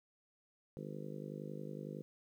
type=harmonic tone; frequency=50.9 Hz; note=G#1; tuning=34 cents flat; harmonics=3 / 4 / 5 / 6 / 7 / 8 / 9 / 10; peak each=-47 / -49 / -53 / -54 / -52 / -54 / -52 / -53 dBFS; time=0.77-2.02 s; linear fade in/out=0 ms; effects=12-bit